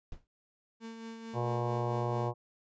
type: noise with exponential decay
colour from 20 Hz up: brown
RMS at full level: -40 dBFS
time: 0.12-0.27 s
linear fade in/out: 1 ms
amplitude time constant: 32 ms
type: tone with tremolo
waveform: 35% pulse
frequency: 226.6 Hz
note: A#3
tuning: 49 cents flat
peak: -39 dBFS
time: 0.8-2.32 s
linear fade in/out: 50 ms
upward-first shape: sine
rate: 4.5 Hz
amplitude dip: 40%
type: harmonic tone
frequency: 120.2 Hz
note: B2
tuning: 46 cents flat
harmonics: 1 / 3 / 4 / 5 / 6 / 7 / 8 / 9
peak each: -33 / -38 / -39 / -40 / -41 / -41 / -42 / -43 dBFS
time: 1.33-2.34 s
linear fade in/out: 50 ms
effects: resampled to 16000 Hz